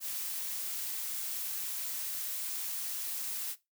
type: noise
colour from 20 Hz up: blue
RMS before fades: -37 dBFS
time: 0-3.56 s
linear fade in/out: 50 ms
effects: noise-tail reverb RT60 0.2 s tail -17 dB re dry